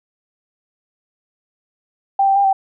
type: tone with pitch steps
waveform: sine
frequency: 786 / 781 / 799 / 775 Hz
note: G5 / G5 / G5 / G5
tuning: +4 / -7 / +33 / -20 cents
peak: -11 dBFS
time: 2.19-2.53 s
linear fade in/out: 5 ms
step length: 85 ms
effects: none